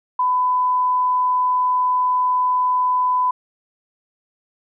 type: tone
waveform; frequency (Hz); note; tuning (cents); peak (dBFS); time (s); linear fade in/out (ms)
sine; 1002; B5; +25; -15; 0.19-3.31; 5
effects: none